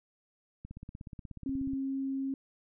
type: click train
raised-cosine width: 5 ms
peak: -31 dBFS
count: 19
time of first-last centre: 0.65-1.734 s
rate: 16.6 Hz
type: tone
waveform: sine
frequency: 269.7 Hz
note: C#4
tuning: 47 cents flat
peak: -31 dBFS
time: 1.46-2.34 s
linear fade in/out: 2 ms
effects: none